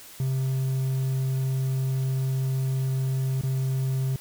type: tone with dropouts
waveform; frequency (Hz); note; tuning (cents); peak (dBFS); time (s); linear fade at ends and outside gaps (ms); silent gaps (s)
triangle; 132.2; C3; +18; -21; 0.2-4.16; 2; 3.413-3.435
effects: white hiss -46 dBFS RMS until 4.2 s